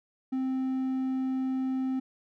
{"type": "tone", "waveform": "triangle", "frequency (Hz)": 261.6, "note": "C4", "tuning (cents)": 0, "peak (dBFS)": -25, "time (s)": [0.32, 2], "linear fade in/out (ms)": 10, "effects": []}